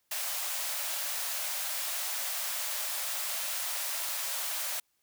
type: high-pass noise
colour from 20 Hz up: white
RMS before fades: -34 dBFS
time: 0.11-4.8 s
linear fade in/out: 5 ms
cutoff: 540 Hz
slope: 96 dB/octave
effects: white hiss -75 dBFS RMS until 5.02 s